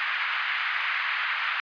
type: band-pass noise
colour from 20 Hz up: white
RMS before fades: -28 dBFS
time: 0-1.6 s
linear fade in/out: 0 ms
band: 1200 to 2400 Hz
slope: 24 dB/octave
effects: resampled to 11025 Hz

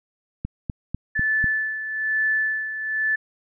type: click train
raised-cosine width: 5 ms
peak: -14 dBFS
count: 5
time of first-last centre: 0.45-1.443 s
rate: 4.03 Hz
type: tone with tremolo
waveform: sine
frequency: 1746 Hz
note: A6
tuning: 14 cents flat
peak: -18 dBFS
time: 1.15-3.16 s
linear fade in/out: 10 ms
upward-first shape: sine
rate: 1.1 Hz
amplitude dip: 65%
effects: none

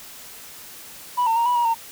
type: tone with pitch steps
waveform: sine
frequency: 982 / 905 / 933 / 979 / 953 / 915 Hz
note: B5 / A5 / A#5 / B5 / A#5 / A#5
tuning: -10 / +48 / +1 / -15 / +38 / -32 cents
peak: -15 dBFS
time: 1.17-1.746 s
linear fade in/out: 20 ms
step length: 96 ms
effects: tanh soft clip ceiling -15 dBFS + white hiss -41 dBFS RMS until 1.91 s

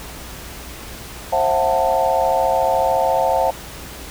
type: chord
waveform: sine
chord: F# half-diminished seventh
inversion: second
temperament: just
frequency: 532.8 / 666 / 740 / 888 Hz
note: C5 / E5 / F#5 / A5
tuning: +31 / +18 / 0 / +16 cents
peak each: -20 dBFS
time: 1.32-3.51 s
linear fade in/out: 10 ms
effects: added 60 Hz sine -39 dBFS peak until 4.1 s + pink hiss -35 dBFS RMS until 4.1 s

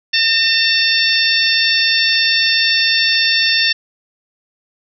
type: harmonic tone with a mistuned harmonic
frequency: 897 Hz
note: A5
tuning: 33 cents sharp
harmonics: 2 / 3 / 4 / 5 / 6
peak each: -18 / -18 / -18 / -18 / -18 dBFS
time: 0.13-3.73 s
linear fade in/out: 10 ms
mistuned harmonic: 2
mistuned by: +25 cents
effects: none

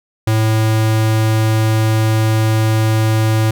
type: tone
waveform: square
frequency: 110 Hz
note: A2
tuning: in tune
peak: -12 dBFS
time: 0.27-3.51 s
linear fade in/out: 5 ms
effects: none

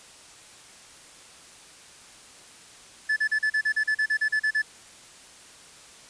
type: tone bursts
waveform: triangle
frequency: 1735 Hz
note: A6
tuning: 25 cents flat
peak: -19 dBFS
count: 14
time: 3.09-4.621 s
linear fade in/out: 10 ms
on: 75 ms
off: 37 ms
effects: white hiss -49 dBFS RMS until 6.09 s + resampled to 22050 Hz

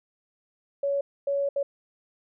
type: tone bursts at uneven times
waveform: sine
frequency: 561 Hz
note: C#5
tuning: 21 cents sharp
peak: -23 dBFS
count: 3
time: 0.83-1.01 / 1.27-1.49 / 1.56-1.63 s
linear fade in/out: 5 ms
effects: none

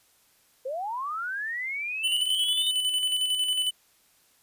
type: linear sweep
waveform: sine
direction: up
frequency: 493.9 to 3725 Hz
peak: -29 dBFS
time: 0.65-2.71 s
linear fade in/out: 10 ms
type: tone with tremolo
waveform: square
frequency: 3002 Hz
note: F#7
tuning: 24 cents sharp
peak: -23 dBFS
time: 2.03-3.71 s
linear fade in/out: 20 ms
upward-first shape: square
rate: 11 Hz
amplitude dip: 40%
effects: white hiss -63 dBFS RMS until 4.42 s + resampled to 32000 Hz

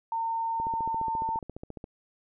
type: tone with pitch glide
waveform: sine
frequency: 910 to 901.1 Hz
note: A#5 to A5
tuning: -42 to +41 cents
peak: -27 dBFS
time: 0.12-1.39 s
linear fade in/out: 2 ms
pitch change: -17 cents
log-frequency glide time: 0.69-1.05 s
type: click train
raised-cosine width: 2 ms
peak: -26 dBFS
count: 19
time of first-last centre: 0.6-1.841 s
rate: 14.5 Hz
effects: none

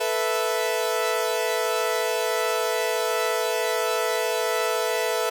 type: chord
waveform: sawtooth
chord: A suspended second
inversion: none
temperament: equal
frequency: 440 / 493.9 / 659.3 Hz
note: A4 / B4 / E5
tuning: 0 / 0 / 0 cents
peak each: -23 dBFS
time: 0-5.3 s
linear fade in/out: 10 ms
effects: none

